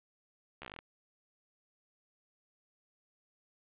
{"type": "slowing click train", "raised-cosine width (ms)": 0.3, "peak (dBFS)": -28, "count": 10, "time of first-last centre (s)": [0.62, 0.789], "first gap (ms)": 13, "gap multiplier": 1.09, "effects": ["resampled to 8000 Hz", "10-bit"]}